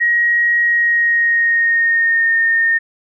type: tone with pitch glide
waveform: sine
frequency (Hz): 1893 to 1830.6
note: A#6 to A#6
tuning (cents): +26 to -32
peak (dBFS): -11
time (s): 0-2.79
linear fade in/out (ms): 20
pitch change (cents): -58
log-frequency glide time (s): 0.62-2.34
effects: none